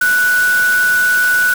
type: tone in noise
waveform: sine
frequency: 1480 Hz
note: F#6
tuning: in tune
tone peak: -10 dBFS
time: 0.01-1.54 s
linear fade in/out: 5 ms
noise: white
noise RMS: -24 dBFS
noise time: 0.01-1.54 s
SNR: +11 dB
effects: none